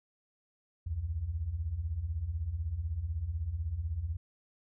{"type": "beating tone pair", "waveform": "sine", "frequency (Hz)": [69, 85], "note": ["C#2", "F2"], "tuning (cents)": [-7, -46], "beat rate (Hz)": 16, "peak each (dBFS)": [-38, -33], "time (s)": [0.86, 4.17], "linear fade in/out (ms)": 10, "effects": []}